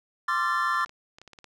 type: chord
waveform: triangle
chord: D minor seventh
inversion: third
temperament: equal with one note detuned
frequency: 1046.5 / 1174.7 / 1364.2 / 1760 Hz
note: C6 / D6 / F6 / A6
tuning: 0 / 0 / -41 / 0 cents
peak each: -27 dBFS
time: 0.28-0.85 s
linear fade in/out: 5 ms
type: clicks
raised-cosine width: 0.2 ms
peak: -30 dBFS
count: 10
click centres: 0.744 / 0.81 / 0.86 / 0.894 / 1.185 / 1.216 / 1.277 / 1.333 / 1.388 / 1.443 s
effects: none